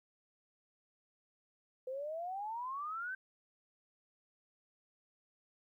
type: exponential sweep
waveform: sine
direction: up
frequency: 504 to 1568 Hz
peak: -38 dBFS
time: 1.87-3.15 s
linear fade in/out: 5 ms
effects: 13-bit